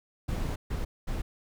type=noise bursts at uneven times; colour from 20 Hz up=brown; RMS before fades=-31 dBFS; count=3; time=0.28-0.56 / 0.7-0.85 / 1.07-1.22 s; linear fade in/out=10 ms; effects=none